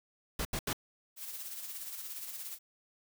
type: noise bursts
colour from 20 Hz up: pink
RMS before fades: -34 dBFS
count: 3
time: 0.39-0.731 s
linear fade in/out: 5 ms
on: 61 ms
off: 79 ms
type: noise with tremolo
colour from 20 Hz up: blue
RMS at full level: -41 dBFS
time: 1.16-2.59 s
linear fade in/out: 50 ms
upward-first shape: sine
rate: 17 Hz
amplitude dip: 45%
effects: none